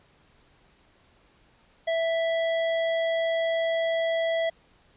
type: tone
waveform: square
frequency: 659.3 Hz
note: E5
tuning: in tune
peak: -24 dBFS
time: 1.87-4.5 s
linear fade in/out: 10 ms
effects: pink hiss -61 dBFS RMS until 4.96 s + resampled to 8000 Hz